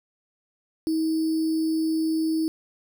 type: tone with sample-and-hold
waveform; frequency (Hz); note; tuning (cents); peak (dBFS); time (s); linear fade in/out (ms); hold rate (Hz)
sine; 319; D#4; +43; -21; 0.87-2.48; 0; 4900
effects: none